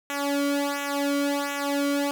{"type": "tone with flanger", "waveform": "sawtooth", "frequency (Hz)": 283.7, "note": "C#4", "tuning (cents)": 40, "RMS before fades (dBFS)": -26, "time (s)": [0.1, 2.11], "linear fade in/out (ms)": 0, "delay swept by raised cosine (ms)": [0.21, 1.14], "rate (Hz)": 1.4, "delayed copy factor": -1, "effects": []}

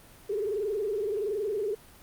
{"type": "tone with frequency modulation", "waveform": "sine", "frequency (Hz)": 415.3, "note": "G#4", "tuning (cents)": 0, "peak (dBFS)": -27, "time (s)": [0.29, 1.75], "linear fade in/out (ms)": 10, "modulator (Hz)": 21.4, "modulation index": 1.4, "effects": ["pink hiss -53 dBFS RMS until 2.02 s", "Opus 32 kbps"]}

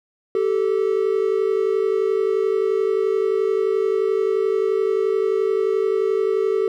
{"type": "tone pair together", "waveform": "triangle", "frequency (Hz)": [387.6, 439.1], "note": ["G4", "A4"], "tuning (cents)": [-20, -4], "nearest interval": "major second", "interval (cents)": 216, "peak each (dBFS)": -18, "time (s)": [0.35, 6.68], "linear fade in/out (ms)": 2, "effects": []}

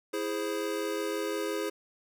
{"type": "chord", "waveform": "square", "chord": "E augmented", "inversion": "none", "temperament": "equal", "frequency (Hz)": [329.6, 415.3, 523.3], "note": ["E4", "G#4", "B#4"], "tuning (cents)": [0, 0, 0], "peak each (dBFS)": [-36, -34, -37], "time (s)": [0.13, 1.7], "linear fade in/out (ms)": 10, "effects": []}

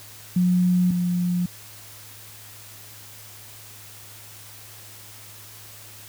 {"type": "tone pair in turn", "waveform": "sine", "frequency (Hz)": [180, 177.32], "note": ["F#3", "F3"], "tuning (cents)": [-47, 27], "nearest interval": "unison", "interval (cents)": 26, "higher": "first", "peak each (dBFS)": [-16, -20], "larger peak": "first", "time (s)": [[0.36, 0.91], [0.91, 1.46]], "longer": "neither", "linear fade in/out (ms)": 5, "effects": ["added 105 Hz sine -49 dBFS peak until 6.08 s", "white hiss -44 dBFS RMS until 6.08 s"]}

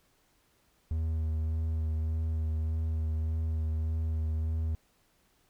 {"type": "tone with vibrato", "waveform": "triangle", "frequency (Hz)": 79.4, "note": "D#2", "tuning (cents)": 36, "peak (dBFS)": -26, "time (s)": [0.91, 4.75], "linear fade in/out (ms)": 0, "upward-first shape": "sine", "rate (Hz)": 1.7, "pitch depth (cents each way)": 17, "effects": ["pink hiss -69 dBFS RMS until 5.49 s"]}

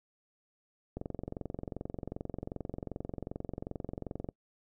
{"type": "click train", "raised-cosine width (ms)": 2, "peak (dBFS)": -24, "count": 76, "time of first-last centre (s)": [0.97, 4.289], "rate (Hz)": 22.6, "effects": ["noise-tail reverb RT60 0.1 s tail -24 dB re dry"]}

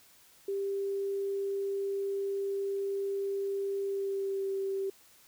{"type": "tone with pitch glide", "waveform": "sine", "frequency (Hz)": [395.3, 389.2], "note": ["G4", "G4"], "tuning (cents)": [15, -12], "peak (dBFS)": -30, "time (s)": [0.48, 4.9], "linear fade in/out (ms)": 5, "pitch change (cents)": -27, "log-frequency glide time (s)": [3.83, 4.5], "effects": ["white hiss -60 dBFS RMS until 5.27 s"]}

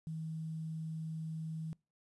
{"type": "tone with quantisation", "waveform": "sine", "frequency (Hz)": 159.7, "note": "D#3", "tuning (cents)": 45, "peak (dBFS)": -38, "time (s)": [0.07, 1.73], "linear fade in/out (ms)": 0, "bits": 11, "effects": ["noise-tail reverb RT60 0.3 s tail -25 dB re dry", "resampled to 24000 Hz"]}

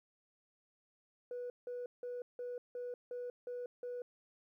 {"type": "tone bursts", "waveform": "sine", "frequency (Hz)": 490, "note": "B4", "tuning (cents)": -14, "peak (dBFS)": -38, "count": 8, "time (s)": [1.31, 4.02], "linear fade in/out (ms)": 2, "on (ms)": 190, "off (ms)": 170, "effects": ["tanh soft clip ceiling -37 dBFS", "13-bit"]}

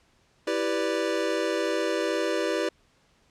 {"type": "chord", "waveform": "square", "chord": "E minor seventh", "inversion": "none", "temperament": "equal", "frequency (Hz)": [329.6, 392, 493.9, 587.3], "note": ["E4", "G4", "B4", "D5"], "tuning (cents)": [0, 0, 0, 0], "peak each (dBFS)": -31, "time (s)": [0.47, 2.69], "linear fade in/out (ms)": 5, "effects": ["pink hiss -64 dBFS RMS until 3.3 s", "low-pass 7000 Hz 12 dB/octave"]}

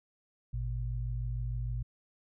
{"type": "tone pair together", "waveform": "sine", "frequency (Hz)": [53.31, 119.9], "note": ["G#1", "A#2"], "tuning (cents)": [46, 49], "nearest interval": "octave + major second", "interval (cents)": 1403, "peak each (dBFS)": [-34, -35], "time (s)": [0.53, 1.83], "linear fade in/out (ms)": 10, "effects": []}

